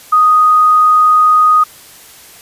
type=tone; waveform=sine; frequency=1244.5 Hz; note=D#6; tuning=in tune; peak=-5 dBFS; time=0.12-1.64 s; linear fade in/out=10 ms; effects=white hiss -38 dBFS RMS until 2.41 s + resampled to 32000 Hz